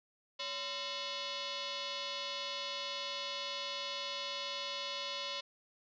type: tone with frequency modulation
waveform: sine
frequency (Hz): 233.1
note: A#3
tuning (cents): 0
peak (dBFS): -37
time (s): 0.39-5.41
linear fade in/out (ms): 10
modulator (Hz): 798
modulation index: 5.6
effects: none